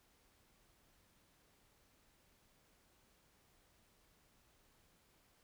silence, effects pink hiss -72 dBFS RMS until 5.43 s

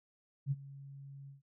sine tone with ADSR envelope, 138.59 Hz, C#3, in tune, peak -28 dBFS, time 0.46-1.42 s, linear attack 53 ms, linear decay 35 ms, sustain -19 dB, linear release 140 ms, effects none

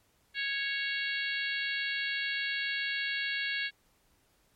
harmonic tone, 553 Hz, C#5, 4 cents flat, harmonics 3 / 4 / 5 / 6 / 7 / 8, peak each -34 / -36 / -38 / -40 / -41 / -42 dBFS, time 0.34-3.71 s, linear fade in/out 50 ms, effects pink hiss -69 dBFS RMS until 4.55 s + MP3 64 kbps

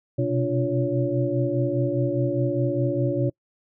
sine tone cluster, 124.4 / 129.3 / 292.9 / 352 / 561 Hz, B2 / C3 / D4 / F4 / C#5, +13 / -20 / -5 / +14 / +21 cents, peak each -27 dBFS, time 0.18-3.3 s, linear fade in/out 10 ms, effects noise-tail reverb RT60 0.1 s tail -26 dB re dry

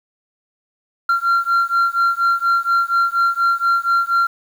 sine beating tone pair, 1374 / 1378.2 Hz, F6 / F6, -29 / -23 cents, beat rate 4.2 Hz, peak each -15 dBFS, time 1.09-4.27 s, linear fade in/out 5 ms, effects tanh soft clip ceiling -11 dBFS + 7-bit

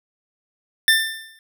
25% pulse tone with exponential decay, 1786 Hz, A6, 25 cents sharp, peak -6 dBFS, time 0.88-1.39 s, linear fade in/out 1 ms, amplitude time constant 110 ms, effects none

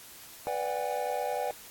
triangle chord, G# half-diminished seventh, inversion first, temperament equal with one note detuned, 493.9 / 587.3 / 740 / 809.8 Hz, B4 / D5 / F#5 / G#5, 0 / 0 / 0 / -44 cents, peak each -33 dBFS, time 0.47-1.51 s, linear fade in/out 0 ms, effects white hiss -49 dBFS RMS until 1.7 s + AAC 64 kbps

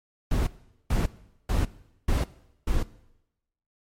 brown noise bursts, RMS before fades -23 dBFS, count 5, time 0.31-2.83 s, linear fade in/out 5 ms, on 160 ms, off 430 ms, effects noise-tail reverb RT60 0.9 s tail -19 dB re dry + MP3 64 kbps

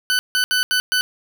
20% pulse tone bursts at uneven times, 1500 Hz, F#6, 23 cents sharp, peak -11 dBFS, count 5, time 0.1-0.19 / 0.35-0.44 / 0.51-0.63 / 0.71-0.8 / 0.92-1.01 s, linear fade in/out 0 ms, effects none

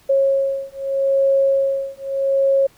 sine beating tone pair, 545 / 545.8 Hz, C#5 / C#5, -29 / -27 cents, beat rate 0.8 Hz, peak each -18 dBFS, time 0.09-2.67 s, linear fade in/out 10 ms, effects pink hiss -53 dBFS RMS until 2.77 s

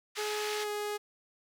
pink band-pass noise, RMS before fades -40 dBFS, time 0.15-0.65 s, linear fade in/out 20 ms, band 1900 to 5800 Hz, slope 12 dB/octave
sawtooth tone with pitch glide, 421.7 to 416.4 Hz, G#4 to G#4, +26 to +5 cents, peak -29 dBFS, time 0.17-0.98 s, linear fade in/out 20 ms, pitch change -21 cents, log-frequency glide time 0.63-0.69 s
effects none

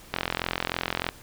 click train, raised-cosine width 0.3 ms, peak -9 dBFS, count 42, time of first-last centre 0.14-1.089 s, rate 43.2 Hz, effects pink hiss -49 dBFS RMS until 1.22 s

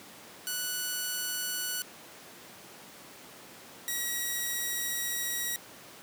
5% pulse tone pair in turn, 1480 / 1914.3 Hz, F#6 / A#6, 0 / +45 cents, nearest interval major third, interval 445 cents, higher second, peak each -20 dBFS, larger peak neither, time 0.47-1.82 / 3.88-5.56 s, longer second, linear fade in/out 0 ms, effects pink hiss -49 dBFS RMS until 6.02 s + high-pass 200 Hz 12 dB/octave

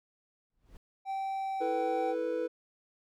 brown noise with exponential growth, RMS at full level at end -47 dBFS, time 0.5-0.77 s, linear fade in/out 1 ms, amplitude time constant 57 ms
triangle tone with pitch glide, 776 to 770.6 Hz, G5 to G5, -18 to -30 cents, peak -30 dBFS, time 1.05-2.15 s, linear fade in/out 50 ms, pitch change -12 cents, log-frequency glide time 1.36-1.8 s
triangle chord, E suspended fourth, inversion none, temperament equal, 329.6 / 440 / 493.9 Hz, E4 / A4 / B4, 0 / 0 / 0 cents, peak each -35 / -35 / -30 dBFS, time 1.6-2.48 s, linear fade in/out 20 ms
effects none

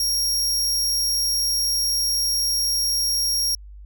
sawtooth tone, 5588 Hz, F8, in tune, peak -17 dBFS, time 0-3.55 s, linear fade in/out 2 ms, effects added 50 Hz sine -38 dBFS peak until 3.85 s

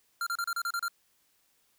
square tone bursts, 1385 Hz, F6, 15 cents flat, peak -30 dBFS, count 8, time 0.21-0.882 s, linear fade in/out 2 ms, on 56 ms, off 32 ms, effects white hiss -70 dBFS RMS until 1.78 s

